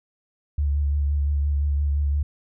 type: tone with vibrato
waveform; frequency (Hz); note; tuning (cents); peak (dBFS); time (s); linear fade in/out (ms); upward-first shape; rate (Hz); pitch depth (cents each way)
sine; 72; D2; -34; -19; 0.58-2.23; 5; sine; 5.8; 29
effects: none